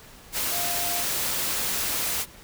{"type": "tone in noise", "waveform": "sine", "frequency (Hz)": 699, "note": "F5", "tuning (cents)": 1, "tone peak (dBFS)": -33, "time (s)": [0.5, 1.05], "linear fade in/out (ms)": 50, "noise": "white", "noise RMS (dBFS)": -27, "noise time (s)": [0.32, 2.26], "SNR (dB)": -9, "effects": ["pink hiss -48 dBFS RMS until 2.43 s"]}